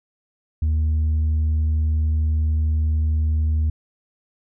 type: tone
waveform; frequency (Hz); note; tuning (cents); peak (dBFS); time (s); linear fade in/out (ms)
sine; 77.78; D#2; 0; -14; 0.62-3.7; 5
effects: tanh soft clip ceiling -16 dBFS